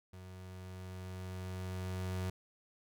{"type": "tone with level ramp", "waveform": "35% pulse", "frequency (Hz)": 92.5, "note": "F#2", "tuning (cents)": 0, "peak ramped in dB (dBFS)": [-47, -33], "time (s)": [0.13, 2.3], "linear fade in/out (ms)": 5, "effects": []}